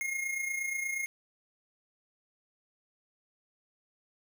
square tone with amplitude modulation, 2145 Hz, C7, 42 cents sharp, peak -30 dBFS, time 0.01-1.06 s, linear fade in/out 0 ms, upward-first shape sine, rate 28.4 Hz, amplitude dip 55%, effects none

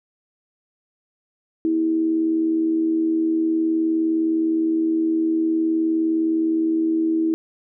sine tone with amplitude modulation, 323.5 Hz, E4, 32 cents flat, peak -15 dBFS, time 1.65-7.34 s, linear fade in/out 0 ms, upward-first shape sine, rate 79.5 Hz, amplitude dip 45%, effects none

